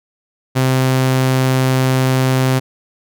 sawtooth tone, 130.4 Hz, C3, 5 cents flat, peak -8 dBFS, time 0.55-2.6 s, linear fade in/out 20 ms, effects none

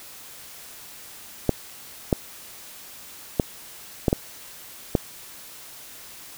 clicks, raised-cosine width 2 ms, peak -4 dBFS, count 6, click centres 1.493 / 2.128 / 3.398 / 4.082 / 4.129 / 4.952 s, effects white hiss -43 dBFS RMS until 6.37 s

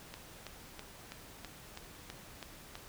click train, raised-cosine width 0.2 ms, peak -26 dBFS, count 9, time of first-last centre 0.14-2.754 s, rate 3.06 Hz, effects pink hiss -53 dBFS RMS until 2.88 s

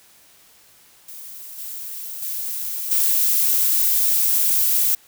violet noise with level steps, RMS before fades -37 / -32 / -27 / -18 dBFS, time 1.08-4.95 s, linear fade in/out 5 ms, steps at 1.58 / 2.22 / 2.91 s, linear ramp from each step 5 ms, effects white hiss -52 dBFS RMS until 5.07 s

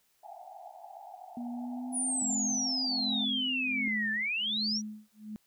pink band-pass noise, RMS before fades -48 dBFS, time 0.23-3.25 s, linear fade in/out 5 ms, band 680 to 830 Hz, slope 96 dB/octave
sine tone with pitch glide, 241.1 to 258.4 Hz, B3 to C4, -41 to -21 cents, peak -35 dBFS, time 1.37-3.88 s, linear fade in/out 2 ms, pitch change +120 cents, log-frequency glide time 1.51-2.13 s
sine exponential two-way sweep, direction down then up, 10000 to 1741 to 5970 Hz, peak -29 dBFS, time 1.92-4.82 s, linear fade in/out 50 ms, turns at 4.12 s
sine tone with tremolo, 213.5 Hz, G#3, 48 cents sharp, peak -33 dBFS, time 2.22-5.36 s, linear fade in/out 0 ms, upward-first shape sine, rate 1.3 Hz, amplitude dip 100%
effects white hiss -71 dBFS RMS until 5.46 s

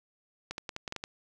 clicks, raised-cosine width 0.2 ms, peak -19 dBFS, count 8, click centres 0.51 / 0.581 / 0.692 / 0.764 / 0.878 / 0.924 / 0.963 / 1.039 s, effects none

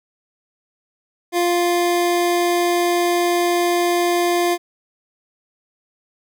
25% pulse tone, 349.2 Hz, F4, in tune, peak -12 dBFS, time 1.32-4.58 s, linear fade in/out 50 ms, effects none

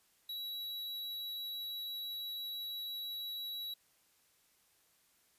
square tone, 3902 Hz, B7, 22 cents flat, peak -40 dBFS, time 0.29-3.74 s, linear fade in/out 5 ms, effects white hiss -71 dBFS RMS until 5.38 s + resampled to 32000 Hz

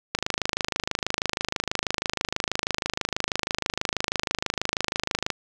click train, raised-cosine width 0.2 ms, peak -6 dBFS, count 136, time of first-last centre 0.15-5.303 s, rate 26.2 Hz, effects 8-bit

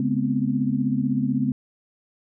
sine tone cluster, 139.2 / 210.3 / 245.9 / 262 Hz, C#3 / G#3 / B3 / C4, +8 / +22 / -7 / +2 cents, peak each -27 / -26 / -24 / -26 dBFS, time 0-1.52 s, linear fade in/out 2 ms, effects none

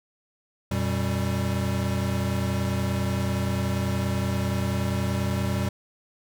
square tone cluster, 89.4 / 119.8 / 193.9 Hz, F2 / A#2 / G3, +41 / +48 / -19 cents, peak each -29 dBFS, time 0.71-5.69 s, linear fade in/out 5 ms, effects none

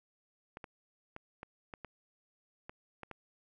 clicks, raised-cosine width 0.5 ms, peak -29 dBFS, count 9, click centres 0.571 / 0.642 / 1.164 / 1.431 / 1.738 / 1.847 / 2.695 / 3.033 / 3.113 s, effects none

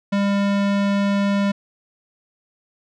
square tone with low-pass filter, 200.2 Hz, G3, 37 cents sharp, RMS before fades -19 dBFS, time 0.12-1.52 s, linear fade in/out 10 ms, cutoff 4000 Hz, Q 0.69, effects none

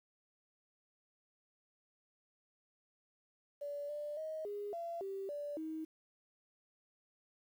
sine tone with pitch steps, 576 / 591 / 629 / 410.9 / 679 / 389.9 / 582 / 316.6 Hz, D5 / D5 / D#5 / G#4 / F5 / G4 / D5 / D#4, -34 / +11 / +19 / -18 / -49 / -9 / -16 / +30 cents, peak -39 dBFS, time 3.61-5.85 s, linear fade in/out 10 ms, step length 280 ms, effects 11-bit

